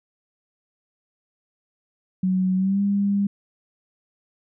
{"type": "tone with pitch glide", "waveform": "sine", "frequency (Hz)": [186.1, 200.6], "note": ["F#3", "G3"], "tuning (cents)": [10, 40], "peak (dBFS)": -18, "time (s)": [2.23, 3.27], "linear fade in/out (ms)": 5, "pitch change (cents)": 130, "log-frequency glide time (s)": [2.56, 2.81], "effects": []}